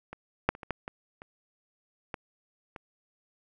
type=clicks; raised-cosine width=0.5 ms; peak=-25 / -7 / -29 / -26 / -15 / -22 / -29 / -19 / -26 dBFS; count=9; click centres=0.13 / 0.49 / 0.551 / 0.632 / 0.707 / 0.879 / 1.219 / 2.142 / 2.762 s; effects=none